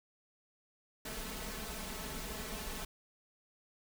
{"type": "noise with comb filter", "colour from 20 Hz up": "pink", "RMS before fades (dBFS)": -42, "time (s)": [1.05, 2.85], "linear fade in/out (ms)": 5, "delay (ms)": 4.6, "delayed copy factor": 0.9, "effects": []}